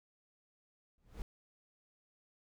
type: noise with exponential growth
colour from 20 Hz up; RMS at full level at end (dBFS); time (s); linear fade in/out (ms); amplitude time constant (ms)
brown; -39; 0.98-1.22; 1; 51
effects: none